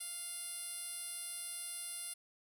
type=tone with band-pass filter; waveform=10% pulse; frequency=698.5 Hz; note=F5; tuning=in tune; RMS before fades=-44 dBFS; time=0-2.14 s; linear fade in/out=10 ms; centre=9900 Hz; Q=2.6; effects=none